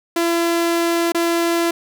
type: tone with dropouts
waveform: sawtooth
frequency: 338.3 Hz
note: E4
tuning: 45 cents sharp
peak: -12 dBFS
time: 0.16-1.71 s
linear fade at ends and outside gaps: 5 ms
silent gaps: 1.121-1.146 s
effects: none